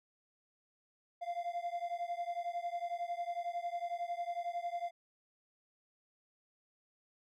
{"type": "beating tone pair", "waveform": "triangle", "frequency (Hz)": [690, 701], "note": ["F5", "F5"], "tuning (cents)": [-21, 6], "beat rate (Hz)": 11, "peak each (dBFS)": [-37, -38], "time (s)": [1.21, 4.91], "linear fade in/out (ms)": 20, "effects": []}